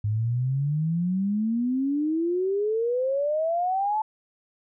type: exponential sweep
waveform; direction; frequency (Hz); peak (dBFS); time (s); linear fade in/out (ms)
sine; up; 102.8 to 880; -22; 0.04-4.02; 5
effects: none